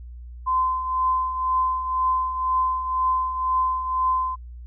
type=tone with tremolo; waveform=sine; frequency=1030 Hz; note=C6; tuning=28 cents flat; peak=-17 dBFS; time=0.46-4.36 s; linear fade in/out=20 ms; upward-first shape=triangle; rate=2 Hz; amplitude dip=65%; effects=added 60 Hz sine -36 dBFS peak until 4.66 s